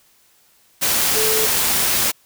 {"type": "tone in noise", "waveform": "sine", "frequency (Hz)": 437.2, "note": "A4", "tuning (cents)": -11, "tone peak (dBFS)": -21, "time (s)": [1.15, 1.47], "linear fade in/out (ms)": 20, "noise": "white", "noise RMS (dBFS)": -18, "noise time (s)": [0.81, 2.12], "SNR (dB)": -6, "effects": ["white hiss -56 dBFS RMS until 2.25 s"]}